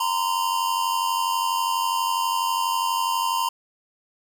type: tone pair together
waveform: square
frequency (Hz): 932.3 / 1024.5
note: A#5 / C6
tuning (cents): 0 / -37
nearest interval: major second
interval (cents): 163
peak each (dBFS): -25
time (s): 0-3.49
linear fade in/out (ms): 5
effects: none